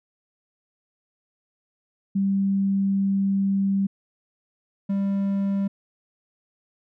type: tone pair in turn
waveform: sine / triangle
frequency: 196 / 197.48 Hz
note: G3 / G3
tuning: 0 / +13 cents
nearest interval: unison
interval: 13 cents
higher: second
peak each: -19 dBFS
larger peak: neither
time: 2.15-3.87 / 4.89-5.68 s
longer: first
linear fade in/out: 10 ms
effects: none